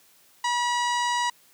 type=harmonic tone; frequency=967 Hz; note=B5; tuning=37 cents flat; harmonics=1 / 2 / 3 / 4 / 5 / 6 / 7 / 8 / 9; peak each=-24 / -30 / -34 / -36 / -38 / -40 / -41 / -42 / -43 dBFS; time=0.44-1.3 s; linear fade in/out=5 ms; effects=white hiss -58 dBFS RMS until 1.53 s + high-pass 100 Hz 12 dB/octave